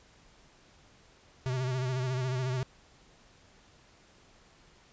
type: tone with vibrato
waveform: square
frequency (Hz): 128.5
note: C3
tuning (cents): -31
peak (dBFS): -30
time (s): 1.46-2.63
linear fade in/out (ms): 0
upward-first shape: sine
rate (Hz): 14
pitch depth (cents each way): 53
effects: pink hiss -60 dBFS RMS until 4.92 s + resampled to 16000 Hz